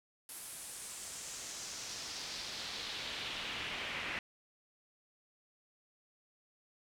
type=noise with band-pass filter sweep; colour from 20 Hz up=brown; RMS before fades=-43 dBFS; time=0.29-4.19 s; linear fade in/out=2 ms; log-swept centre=11000 to 2300 Hz; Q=2.1; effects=none